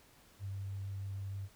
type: tone with vibrato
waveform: sine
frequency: 98 Hz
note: G2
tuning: in tune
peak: -38 dBFS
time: 0.39-1.49 s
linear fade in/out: 50 ms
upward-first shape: sine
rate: 6.4 Hz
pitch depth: 8 cents each way
effects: pink hiss -63 dBFS RMS until 1.55 s